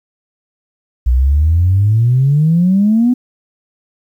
sine exponential sweep, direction up, 59.3 to 253.3 Hz, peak -7 dBFS, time 1.06-3.14 s, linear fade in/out 10 ms, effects tanh soft clip ceiling -3 dBFS + 8-bit

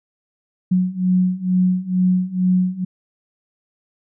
sine beating tone pair, 182 / 184.2 Hz, F#3 / F#3, -28 / -7 cents, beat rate 2.2 Hz, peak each -19 / -17 dBFS, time 0.71-2.85 s, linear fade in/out 10 ms, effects none

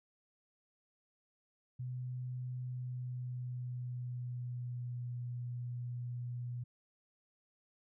sine tone with pitch glide, 125.7 to 121.98 Hz, B2 to B2, +31 to -21 cents, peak -38 dBFS, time 1.79-6.64 s, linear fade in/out 10 ms, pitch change -52 cents, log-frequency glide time 2.6-5.14 s, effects none

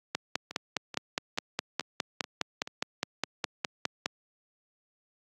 two click trains, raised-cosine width 0.2 ms, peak -21 / -10 dBFS, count 6 / 20, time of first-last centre 0.51-2.675 / 0.15-4.059 s, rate 2.31 / 4.86 Hz, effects high-pass 150 Hz 12 dB/octave + Opus 48 kbps

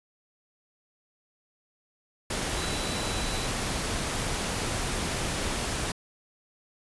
sine tone in noise, 3951 Hz, B7, in tune, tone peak -39 dBFS, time 2.57-3.47 s, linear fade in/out 5 ms, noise pink, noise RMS -30 dBFS, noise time 2.3-5.92 s, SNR -12 dB, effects resampled to 24000 Hz

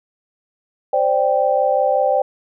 sine chord, C suspended second, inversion none, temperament just, 523.3 / 588.7 / 784.9 Hz, C5 / D5 / G5, 0 / +4 / +2 cents, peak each -18 dBFS, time 0.93-2.22 s, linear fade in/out 5 ms, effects none

